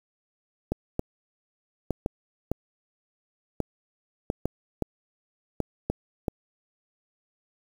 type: clicks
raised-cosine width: 2 ms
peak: -12 dBFS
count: 12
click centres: 0.72 / 0.994 / 1.907 / 2.061 / 2.516 / 3.603 / 4.301 / 4.456 / 4.823 / 5.603 / 5.9 / 6.282 s
effects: 7-bit